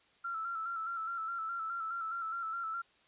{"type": "tone with vibrato", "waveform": "sine", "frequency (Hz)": 1345, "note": "E6", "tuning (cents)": 34, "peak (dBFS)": -35, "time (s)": [0.24, 2.82], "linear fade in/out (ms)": 10, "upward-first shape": "square", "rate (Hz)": 4.8, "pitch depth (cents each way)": 41, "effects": ["white hiss -67 dBFS RMS until 3.07 s", "resampled to 8000 Hz"]}